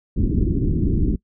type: low-pass noise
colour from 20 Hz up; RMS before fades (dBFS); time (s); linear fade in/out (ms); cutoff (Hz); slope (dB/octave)
pink; -19; 0.16-1.16; 10; 360; 48
effects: noise-tail reverb RT60 0.1 s tail -23 dB re dry